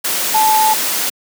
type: tone in noise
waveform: sine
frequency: 870 Hz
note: A5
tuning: 20 cents flat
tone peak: -10 dBFS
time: 0.34-0.74 s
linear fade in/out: 10 ms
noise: white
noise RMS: -18 dBFS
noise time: 0.04-1.1 s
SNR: +5 dB
effects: high-pass 200 Hz 12 dB/octave